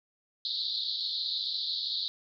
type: band-pass noise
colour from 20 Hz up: white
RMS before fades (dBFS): -33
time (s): 0.45-2.08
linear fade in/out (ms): 0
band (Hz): 3600 to 4500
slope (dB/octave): 96
effects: none